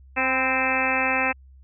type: harmonic tone with a mistuned harmonic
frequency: 261.6 Hz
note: C4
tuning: in tune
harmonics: 1 / 2 / 3 / 4 / 5 / 6 / 7 / 8 / 9 / 10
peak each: -31 / -30 / -28 / -31 / -31 / -31 / -29 / -30 / -29 / -26 dBFS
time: 0.16-1.33 s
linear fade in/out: 20 ms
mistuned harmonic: 4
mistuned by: -38 cents
effects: added 66 Hz sine -46 dBFS peak until 1.63 s